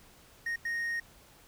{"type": "tone bursts at uneven times", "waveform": "triangle", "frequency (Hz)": 1861, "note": "A#6", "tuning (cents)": -3, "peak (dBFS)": -29, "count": 2, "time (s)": [[0.46, 0.56], [0.65, 1]], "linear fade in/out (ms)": 5, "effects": ["pink hiss -58 dBFS RMS until 1.47 s"]}